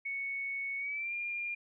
sine tone with pitch glide, 2217 to 2404 Hz, C#7 to D7, 0 to +40 cents, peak -34 dBFS, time 0.05-1.55 s, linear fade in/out 10 ms, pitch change +140 cents, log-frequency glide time 0.78-1.14 s, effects none

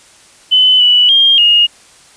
sine tone with pitch steps, 3023 / 2956 / 3214 / 2856 Hz, F#7 / F#7 / G7 / F7, +36 / -2 / +43 / +38 cents, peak -5 dBFS, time 0.51-1.67 s, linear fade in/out 20 ms, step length 290 ms, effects white hiss -43 dBFS RMS until 2.16 s + resampled to 22050 Hz

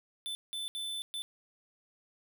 square tone bursts at uneven times, 3520 Hz, A7, in tune, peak -36 dBFS, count 4, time 0.26-0.35 / 0.53-0.68 / 0.75-1.02 / 1.14-1.22 s, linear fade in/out 0 ms, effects none

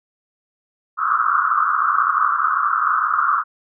white band-pass noise, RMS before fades -18 dBFS, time 0.97-3.44 s, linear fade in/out 50 ms, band 1100 to 1400 Hz, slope 96 dB/octave, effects none

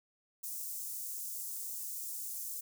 white high-pass noise, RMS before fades -41 dBFS, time 0.43-2.61 s, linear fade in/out 10 ms, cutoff 6600 Hz, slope 24 dB/octave, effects none

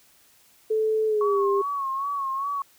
sine tone with pitch glide, 436.6 to 398.1 Hz, A4 to G4, -13 to +27 cents, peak -20 dBFS, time 0.7-1.62 s, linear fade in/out 10 ms, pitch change -160 cents, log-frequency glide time 1.07-1.37 s
sine tone with vibrato, 1103 Hz, C#6, 9 cents flat, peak -25 dBFS, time 1.21-2.62 s, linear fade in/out 2 ms, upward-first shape sine, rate 2.5 Hz, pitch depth 60 cents each way
effects white hiss -58 dBFS RMS until 2.78 s

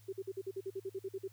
sine tone bursts, 386.2 Hz, G4, 26 cents flat, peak -36 dBFS, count 13, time 0.08-1.28 s, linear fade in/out 10 ms, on 48 ms, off 48 ms, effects added 107 Hz sine -58 dBFS peak until 1.32 s + white hiss -67 dBFS RMS until 1.32 s

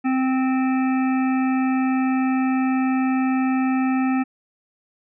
harmonic tone, 260.9 Hz, C4, 5 cents flat, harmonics 1 / 3 / 5 / 7 / 9 / 10, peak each -18 / -28 / -32 / -35 / -37 / -38 dBFS, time 0.04-4.24 s, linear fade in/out 20 ms, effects none

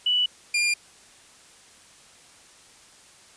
sine / sawtooth tone pair in turn, 2960 / 2403 Hz, F#7 / D7, 0 / +39 cents, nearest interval major third, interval 361 cents, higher first, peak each -19 / -17 dBFS, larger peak second, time 0.06-0.26 / 0.54-0.74 s, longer neither, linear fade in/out 5 ms, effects white hiss -52 dBFS RMS until 3.36 s + resampled to 22050 Hz

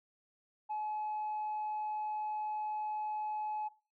sine tone, 852 Hz, G#5, 44 cents sharp, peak -33 dBFS, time 0.69-3.69 s, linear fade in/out 20 ms, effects noise-tail reverb RT60 0.3 s tail -17 dB re dry + tanh soft clip ceiling -32 dBFS

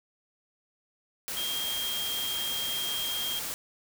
sine tone in noise, 3219 Hz, G7, 45 cents sharp, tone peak -31 dBFS, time 1.37-3.39 s, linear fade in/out 0 ms, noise white, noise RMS -35 dBFS, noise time 1.28-3.54 s, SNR +1 dB, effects none

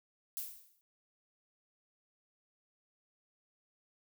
violet noise with exponential decay, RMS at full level -37 dBFS, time 0.37-0.81 s, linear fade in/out 0 ms, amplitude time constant 94 ms, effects none

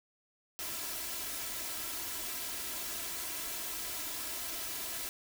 white noise with comb filter, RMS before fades -39 dBFS, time 0.59-5.09 s, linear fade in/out 0 ms, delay 3 ms, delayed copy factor +0.65, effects none

